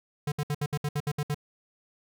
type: tone bursts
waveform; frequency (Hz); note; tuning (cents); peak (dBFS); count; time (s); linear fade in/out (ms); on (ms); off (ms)
square; 146.83; D3; 0; -27; 10; 0.27-1.345; 5; 49; 65
effects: none